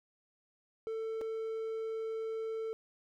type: tone with dropouts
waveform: triangle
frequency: 445.4 Hz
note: A4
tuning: 21 cents sharp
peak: -33 dBFS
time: 0.87-2.73 s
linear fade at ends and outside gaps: 0 ms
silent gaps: 1.211-1.215 s
effects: none